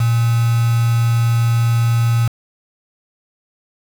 sine tone with quantisation, 116.54 Hz, A#2, in tune, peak -12 dBFS, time 0-2.28 s, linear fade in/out 5 ms, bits 4, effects none

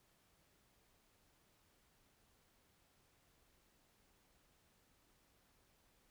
silence, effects pink hiss -74 dBFS RMS until 6.1 s

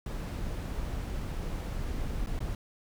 brown noise with dropouts, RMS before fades -34 dBFS, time 0.06-2.55 s, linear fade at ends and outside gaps 2 ms, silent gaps 2.262-2.27 / 2.391-2.404 s, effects none

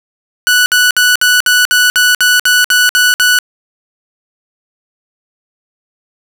sawtooth tone bursts, 1480 Hz, F#6, in tune, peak -3 dBFS, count 12, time 0.47-3.388 s, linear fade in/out 0 ms, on 190 ms, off 58 ms, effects none

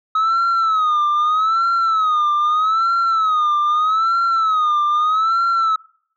sine tone with vibrato, 1276 Hz, D#6, 43 cents sharp, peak -11 dBFS, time 0.15-5.76 s, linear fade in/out 5 ms, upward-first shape sine, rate 0.8 Hz, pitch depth 120 cents each way, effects noise-tail reverb RT60 0.6 s tail -25 dB re dry + tanh soft clip ceiling -13 dBFS

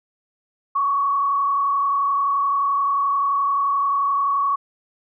sine tone with frequency modulation, 1119 Hz, C#6, 16 cents sharp, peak -17 dBFS, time 0.75-4.56 s, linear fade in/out 10 ms, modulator 31.5 Hz, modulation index 0.76, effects none

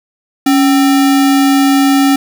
sine tone with sample-and-hold, 277.2 Hz, C#4, in tune, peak -6 dBFS, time 0.46-2.16 s, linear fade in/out 5 ms, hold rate 1050 Hz, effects none

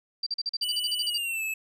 sine tone bursts, 4699 Hz, D8, in tune, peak -26 dBFS, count 13, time 0.23-1.177 s, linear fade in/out 5 ms, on 35 ms, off 41 ms
square tone with pitch glide, 2960 to 2607 Hz, F#7 to E7, 0 to -20 cents, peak -29 dBFS, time 0.62-1.54 s, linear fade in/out 5 ms, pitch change -220 cents, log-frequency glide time 1.05-1.43 s
effects none

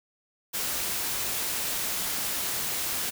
white noise, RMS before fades -30 dBFS, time 0.53-3.11 s, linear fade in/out 20 ms, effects none

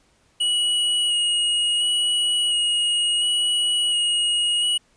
square tone with vibrato, 2902 Hz, F#7, 34 cents flat, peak -19 dBFS, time 0.4-4.78 s, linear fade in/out 10 ms, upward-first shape square, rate 0.71 Hz, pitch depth 13 cents each way, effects pink hiss -61 dBFS RMS until 4.96 s + resampled to 22050 Hz

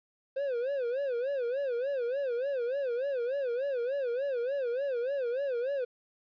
triangle tone with vibrato, 517 Hz, C5, 21 cents flat, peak -27 dBFS, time 0.36-5.85 s, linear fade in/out 10 ms, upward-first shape sine, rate 3.4 Hz, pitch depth 170 cents each way, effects resampled to 11025 Hz + 11-bit

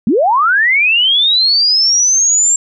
sine linear sweep, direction up, 183.9 to 7459 Hz, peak -8 dBFS, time 0.07-2.56 s, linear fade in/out 2 ms, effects none

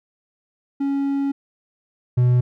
triangle tone pair in turn, 277.8 / 123.75 Hz, C#4 / B2, +4 / +4 cents, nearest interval octave + major second, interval 1400 cents, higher first, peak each -17 / -11 dBFS, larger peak second, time 0.8-1.32 / 2.17-2.41 s, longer first, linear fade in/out 10 ms, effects none

